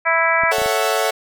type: harmonic tone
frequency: 329.6 Hz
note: E4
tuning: in tune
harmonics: 2 / 3 / 4 / 5 / 6 / 7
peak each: -21 / -21 / -21 / -21 / -21 / -21 dBFS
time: 0.05-0.53 s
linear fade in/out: 20 ms
type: clicks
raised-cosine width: 3 ms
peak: -20 dBFS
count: 4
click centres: 0.436 / 0.584 / 0.618 / 0.66 s
type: chord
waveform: sawtooth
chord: F# minor seventh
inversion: first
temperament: equal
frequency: 440 / 554.4 / 659.3 / 740 Hz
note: A4 / C#5 / E5 / F#5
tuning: 0 / 0 / 0 / 0 cents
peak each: -18 / -19 / -18 / -19 dBFS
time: 0.51-1.11 s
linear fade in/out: 10 ms
effects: none